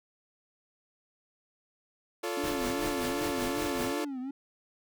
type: chord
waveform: sawtooth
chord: F augmented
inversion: none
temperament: equal with one note detuned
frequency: 349.2 / 440 / 568.6 Hz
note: F4 / A4 / C#5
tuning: 0 / 0 / +44 cents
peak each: -31 / -32 / -34 dBFS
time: 2.23-4.05 s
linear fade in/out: 10 ms
type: tone with vibrato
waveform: triangle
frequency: 277.2 Hz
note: C#4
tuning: in tune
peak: -32 dBFS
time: 2.37-4.31 s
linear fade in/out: 5 ms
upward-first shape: triangle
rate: 2.6 Hz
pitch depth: 190 cents each way
type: noise with tremolo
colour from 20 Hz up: pink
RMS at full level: -36 dBFS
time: 2.43-3.93 s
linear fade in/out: 10 ms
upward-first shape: triangle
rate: 5.2 Hz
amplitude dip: 85%
effects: none